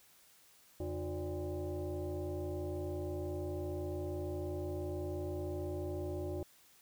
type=tone with frequency modulation; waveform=sine; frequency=138.59 Hz; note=C#3; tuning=in tune; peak=-36 dBFS; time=0.8-6.43 s; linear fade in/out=2 ms; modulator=223 Hz; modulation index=2; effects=white hiss -64 dBFS RMS until 6.81 s